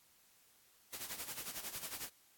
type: noise with tremolo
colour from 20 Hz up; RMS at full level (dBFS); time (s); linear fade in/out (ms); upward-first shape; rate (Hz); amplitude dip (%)
white; -42; 0.92-2.1; 20; sine; 11; 70
effects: white hiss -68 dBFS RMS until 2.37 s + AAC 64 kbps